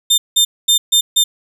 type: tone bursts at uneven times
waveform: sawtooth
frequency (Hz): 3600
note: A7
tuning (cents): +39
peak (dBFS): -6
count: 5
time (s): 0.1-0.18 / 0.36-0.45 / 0.68-0.78 / 0.92-1.01 / 1.16-1.24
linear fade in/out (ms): 10
effects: none